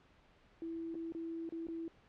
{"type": "tone with dropouts", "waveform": "sine", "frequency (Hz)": 330, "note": "E4", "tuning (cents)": 2, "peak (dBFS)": -39, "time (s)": [0.62, 1.88], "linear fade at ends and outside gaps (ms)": 1, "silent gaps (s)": [[0.944, 0.952], [1.122, 1.149], [1.491, 1.523], [1.669, 1.685]], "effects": ["pink hiss -66 dBFS RMS until 2.08 s", "low-pass 3000 Hz 12 dB/octave"]}